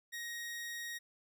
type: tone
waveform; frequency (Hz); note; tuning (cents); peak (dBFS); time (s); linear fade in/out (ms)
sawtooth; 1880; A#6; +14; -37; 0.12-0.99; 20
effects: none